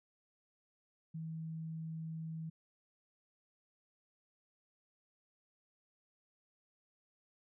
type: tone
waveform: sine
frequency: 161 Hz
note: E3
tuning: 41 cents flat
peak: -40 dBFS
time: 1.14-2.5 s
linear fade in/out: 10 ms
effects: none